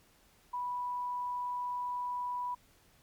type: tone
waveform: sine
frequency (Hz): 984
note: B5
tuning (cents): -7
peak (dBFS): -33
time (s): 0.53-2.55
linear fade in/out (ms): 10
effects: pink hiss -65 dBFS RMS until 3.02 s + MP3 96 kbps